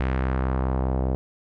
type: tone with low-pass filter sweep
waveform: sawtooth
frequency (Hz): 65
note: C2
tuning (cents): -11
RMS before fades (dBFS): -24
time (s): 0-1.15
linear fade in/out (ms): 0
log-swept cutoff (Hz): 2200 to 620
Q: 1.4
effects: none